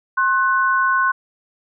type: tone pair together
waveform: sine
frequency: 1066.2 / 1494 Hz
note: C6 / F#6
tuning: +32 / +16 cents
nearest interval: tritone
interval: 584 cents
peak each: -17 dBFS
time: 0.17-1.12 s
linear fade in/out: 10 ms
effects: none